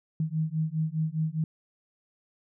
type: beating tone pair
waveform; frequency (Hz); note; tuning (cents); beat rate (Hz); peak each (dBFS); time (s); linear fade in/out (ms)
sine; 155.56 / 160.46; D#3 / E3; 0 / -46; 4.9; -29; 0.2-1.44; 2
effects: none